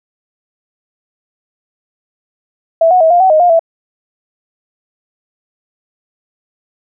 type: tone with pitch steps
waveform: sine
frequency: 658 / 732 / 645 / 702 / 756 / 622 / 707 / 661 Hz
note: E5 / F#5 / E5 / F5 / F#5 / D#5 / F5 / E5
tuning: -3 / -19 / -38 / +9 / +37 / -1 / +21 / +5 cents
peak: -5 dBFS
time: 2.81-3.594 s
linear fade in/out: 5 ms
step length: 98 ms
effects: none